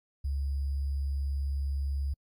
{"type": "tone with sample-and-hold", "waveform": "sine", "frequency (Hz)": 69.3, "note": "C#2", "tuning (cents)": 0, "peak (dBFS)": -28, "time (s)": [0.24, 2.14], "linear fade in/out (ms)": 10, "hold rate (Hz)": 4900, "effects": ["AAC 48 kbps"]}